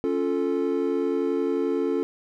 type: chord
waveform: triangle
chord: Db augmented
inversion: none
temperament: equal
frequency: 277.2 / 349.2 / 440 Hz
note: Db4 / F4 / A4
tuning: 0 / 0 / 0 cents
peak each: -25 / -25 / -24 dBFS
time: 0.04-2.03 s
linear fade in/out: 0 ms
effects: none